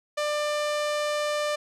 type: tone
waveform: sawtooth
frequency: 595 Hz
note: D5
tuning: 22 cents sharp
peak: -21 dBFS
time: 0.17-1.56 s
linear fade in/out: 10 ms
effects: low-pass 8000 Hz 12 dB/octave